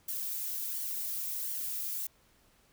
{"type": "noise with flanger", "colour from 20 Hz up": "violet", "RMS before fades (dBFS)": -36, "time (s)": [0.08, 2.07], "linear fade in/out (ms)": 5, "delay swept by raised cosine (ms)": [0.77, 2.67], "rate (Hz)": 1.4, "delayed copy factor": -0.55, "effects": ["pink hiss -66 dBFS RMS until 2.72 s"]}